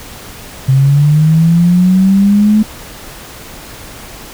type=linear sweep; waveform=sine; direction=up; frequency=130.81 to 216.5 Hz; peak=-5 dBFS; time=0.68-2.63 s; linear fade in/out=10 ms; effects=pink hiss -31 dBFS RMS until 4.33 s